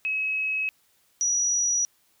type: tone pair in turn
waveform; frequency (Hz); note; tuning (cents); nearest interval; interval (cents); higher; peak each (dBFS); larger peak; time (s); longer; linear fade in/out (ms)
sine; 2563 / 5829; E7 / F#8; -49 / -27; octave + major second; 1422; second; -24 / -21; second; 0.05-0.69 / 1.21-1.85; neither; 0
effects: white hiss -65 dBFS RMS until 2.2 s